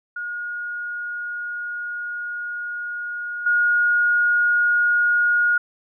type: tone with level steps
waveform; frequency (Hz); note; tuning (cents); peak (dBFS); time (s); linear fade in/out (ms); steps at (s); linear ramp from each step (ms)
sine; 1437; F6; +49; -26 / -15; 0.16-5.58; 5; 3.46; 5
effects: none